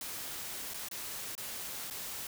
white noise with dropouts, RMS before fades -41 dBFS, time 0.01-2.27 s, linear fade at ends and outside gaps 2 ms, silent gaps 0.737-0.742 / 0.886-0.912 / 1.352-1.378 / 1.901-1.908 s, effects none

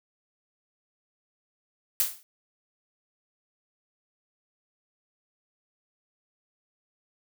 blue noise with exponential decay, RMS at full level -21 dBFS, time 2-2.23 s, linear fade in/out 0 ms, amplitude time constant 50 ms, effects none

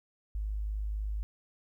sine tone, 51.91 Hz, G#1, in tune, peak -31 dBFS, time 0.35-1.23 s, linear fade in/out 0 ms, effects 12-bit

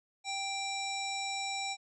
harmonic tone, 784 Hz, G5, in tune, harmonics 1 / 3 / 5 / 7 / 9 / 10, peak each -38 / -39 / -40 / -44 / -46 / -46 dBFS, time 0.24-1.77 s, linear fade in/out 50 ms, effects none

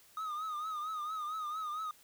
triangle tone with vibrato, 1244.5 Hz, D#6, in tune, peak -34 dBFS, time 0.17-1.91 s, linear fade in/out 2 ms, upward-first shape triangle, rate 4.4 Hz, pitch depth 88 cents each way, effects white hiss -62 dBFS RMS until 2.03 s

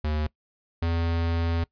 square tone pair in turn, 76.2 / 83.77 Hz, D#2 / E2, -36 / +28 cents, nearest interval major second, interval 164 cents, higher second, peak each -25 / -24 dBFS, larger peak second, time 0.04-0.27 / 0.82-1.64 s, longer second, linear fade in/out 5 ms, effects noise-tail reverb RT60 0.1 s tail -22 dB re dry + resampled to 11025 Hz

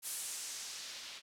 blue noise with low-pass filter sweep, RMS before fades -44 dBFS, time 0.02-1.22 s, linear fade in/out 50 ms, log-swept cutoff 11000 to 3600 Hz, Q 1.3, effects none

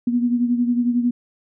sine beating tone pair, 240.3 / 251.3 Hz, B3 / B3, -47 / +30 cents, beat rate 11 Hz, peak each -17 / -24 dBFS, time 0.07-1.11 s, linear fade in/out 5 ms, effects none

